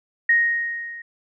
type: tone with level ramp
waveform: sine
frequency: 1869 Hz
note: A#6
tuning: 4 cents sharp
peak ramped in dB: -12 to -34 dBFS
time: 0.29-1.02 s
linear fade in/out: 5 ms
effects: none